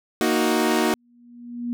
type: chord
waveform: sawtooth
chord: D# minor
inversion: second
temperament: equal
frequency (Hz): 233.1 / 311.1 / 370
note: A#3 / D#4 / F#4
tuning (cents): 0 / 0 / 0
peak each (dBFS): -19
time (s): 0.21-0.94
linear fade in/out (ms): 0
type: tone with exponential growth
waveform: sine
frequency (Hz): 240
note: B3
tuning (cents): -49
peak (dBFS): -22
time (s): 0.94-1.73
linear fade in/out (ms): 0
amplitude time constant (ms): 170
effects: none